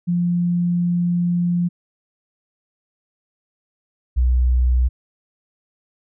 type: tone pair in turn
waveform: sine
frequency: 174.61 / 62.13 Hz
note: F3 / B1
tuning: 0 / +11 cents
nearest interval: octave + tritone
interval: 1789 cents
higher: first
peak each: -16 / -13 dBFS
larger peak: second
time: 0.07-1.69 / 4.16-4.89 s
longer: first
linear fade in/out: 20 ms
effects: none